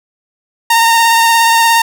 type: tone with vibrato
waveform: sawtooth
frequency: 919 Hz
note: A#5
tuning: 25 cents flat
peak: -3 dBFS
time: 0.7-1.82 s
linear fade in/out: 5 ms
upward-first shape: triangle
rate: 17 Hz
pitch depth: 23 cents each way
effects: none